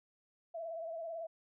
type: tone with vibrato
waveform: sine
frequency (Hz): 660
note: E5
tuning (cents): +2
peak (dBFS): -39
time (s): 0.54-1.27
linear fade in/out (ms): 10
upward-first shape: sine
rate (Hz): 18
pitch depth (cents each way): 53
effects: none